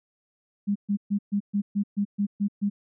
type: tone bursts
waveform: sine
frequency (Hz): 202.8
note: G#3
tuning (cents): -41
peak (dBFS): -21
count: 10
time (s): 0.67-2.7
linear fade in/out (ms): 20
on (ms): 86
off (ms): 130
effects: none